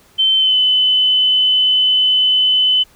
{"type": "tone with pitch glide", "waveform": "sine", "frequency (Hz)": [3090, 3023], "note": ["G7", "F#7"], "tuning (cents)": [-26, 36], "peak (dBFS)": -10, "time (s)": [0.18, 2.84], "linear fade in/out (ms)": 20, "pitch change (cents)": -38, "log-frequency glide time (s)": [0.37, 0.56], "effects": ["pink hiss -50 dBFS RMS until 2.95 s"]}